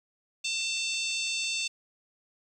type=harmonic tone; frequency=894 Hz; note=A5; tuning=27 cents sharp; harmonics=3 / 4 / 5 / 6 / 7 / 8 / 9; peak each=-32 / -35 / -36 / -42 / -39 / -43 / -40 dBFS; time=0.44-1.68 s; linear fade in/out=10 ms; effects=10-bit